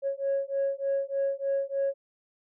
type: beating tone pair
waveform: sine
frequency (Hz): 549 / 552.3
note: C#5 / C#5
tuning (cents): -17 / -6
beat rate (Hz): 3.3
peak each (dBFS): -28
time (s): 0.02-1.94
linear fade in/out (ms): 50
effects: tanh soft clip ceiling -21 dBFS